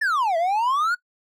triangle exponential two-way sweep, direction down then up, 1820 to 644 to 1487 Hz, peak -17 dBFS, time 0.01-0.95 s, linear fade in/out 10 ms, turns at 0.37 s, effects noise-tail reverb RT60 0.1 s tail -21 dB re dry

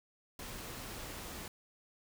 pink noise, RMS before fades -45 dBFS, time 0.39-1.48 s, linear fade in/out 2 ms, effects none

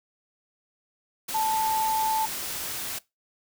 sine tone in noise, 880 Hz, A5, in tune, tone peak -23 dBFS, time 1.34-2.26 s, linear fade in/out 10 ms, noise white, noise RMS -33 dBFS, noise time 1.28-2.99 s, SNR +7 dB, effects noise-tail reverb RT60 0.2 s tail -20 dB re dry

